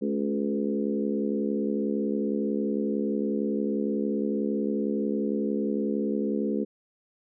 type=harmonic tone with a mistuned harmonic; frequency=71 Hz; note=C#2; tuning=42 cents sharp; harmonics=3 / 4 / 5 / 6 / 7; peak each=-28 / -31 / -33 / -32 / -35 dBFS; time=0.01-6.65 s; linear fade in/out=20 ms; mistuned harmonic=4; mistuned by=-29 cents; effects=none